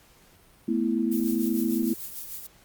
sine chord, A suspended second, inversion none, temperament just, 220 / 247.5 / 330 Hz, A3 / B3 / E4, 0 / +4 / +2 cents, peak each -27 dBFS, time 0.68-1.94 s, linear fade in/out 5 ms
violet noise with tremolo, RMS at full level -35 dBFS, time 1.11-2.47 s, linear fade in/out 10 ms, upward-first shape sine, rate 6.7 Hz, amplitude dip 55%
effects pink hiss -57 dBFS RMS until 2.64 s + Opus 48 kbps

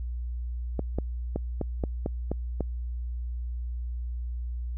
clicks, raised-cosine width 2 ms, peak -15 dBFS, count 8, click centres 0.793 / 0.986 / 1.36 / 1.613 / 1.838 / 2.061 / 2.316 / 2.607 s, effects added 60 Hz sine -30 dBFS peak until 4.77 s

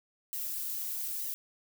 violet noise with flanger, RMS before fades -36 dBFS, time 0.33-1.34 s, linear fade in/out 0 ms, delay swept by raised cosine 0.98 to 5.88 ms, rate 1.1 Hz, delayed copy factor +0.55, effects none

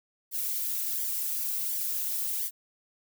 violet noise with flanger, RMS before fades -31 dBFS, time 0.31-2.51 s, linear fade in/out 50 ms, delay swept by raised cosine 0.74 to 3.94 ms, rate 1.4 Hz, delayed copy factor -0.95, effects none

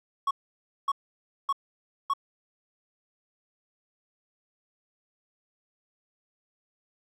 triangle tone bursts, 1108.7 Hz, C#6, in tune, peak -21 dBFS, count 4, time 0.27-2.136 s, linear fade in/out 5 ms, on 39 ms, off 570 ms, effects none

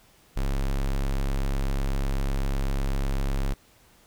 square tone, 34 Hz, C#1, 33 cents flat, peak -24 dBFS, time 0.36-3.54 s, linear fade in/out 10 ms, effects pink hiss -58 dBFS RMS until 4.06 s

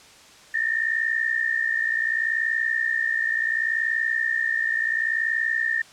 sine tone pair together, 1782 / 1842.7 Hz, A6 / A#6, +22 / -21 cents, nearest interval minor second, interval 57 cents, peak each -24 dBFS, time 0.54-5.82 s, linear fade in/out 5 ms, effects white hiss -49 dBFS RMS until 5.92 s + low-pass 7000 Hz 12 dB/octave

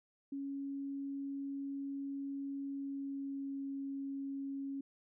sine tone with pitch glide, 277.2 to 275 Hz, C#4 to C#4, 0 to -14 cents, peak -38 dBFS, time 0.32-4.81 s, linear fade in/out 5 ms, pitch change -14 cents, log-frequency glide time 2.65-3.65 s, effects none

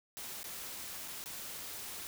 white noise with dropouts, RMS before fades -44 dBFS, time 0.17-2.07 s, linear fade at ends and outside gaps 0 ms, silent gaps 0.431-0.442 / 1.078-1.082 / 1.24-1.259 s, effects none

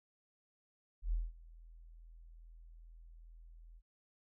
sine tone with ADSR envelope, 41.2 Hz, E1, in tune, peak -30 dBFS, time 1.02-3.82 s, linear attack 100 ms, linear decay 200 ms, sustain -23 dB, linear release 51 ms, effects none

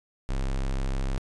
square tone, 33.29 Hz, C1, 31 cents sharp, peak -26 dBFS, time 0.29-1.18 s, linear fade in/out 0 ms, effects resampled to 22050 Hz

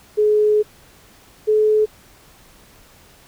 sine tone pair in turn, 423.2 / 428.9 Hz, G#4 / A4, +33 / -44 cents, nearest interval unison, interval 23 cents, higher second, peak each -12 / -12 dBFS, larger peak neither, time 0.17-0.63 / 1.47-1.86 s, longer first, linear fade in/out 20 ms, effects pink hiss -49 dBFS RMS until 3.27 s

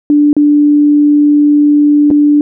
sine tone with dropouts, 293.7 Hz, D4, in tune, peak -4 dBFS, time 0.1-2.41 s, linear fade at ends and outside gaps 1 ms, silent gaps 0.33-0.366 / 2.104-2.111 s, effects none

